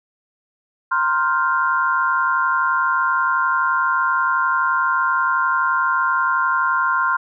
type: tone cluster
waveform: sine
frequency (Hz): 940 / 1051 / 1398 / 1550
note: A#5 / C6 / F6 / G6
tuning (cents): +14 / +7 / +1 / -20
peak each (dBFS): -27 / -19 / -19 / -27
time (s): 0.91-7.17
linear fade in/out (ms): 10
effects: none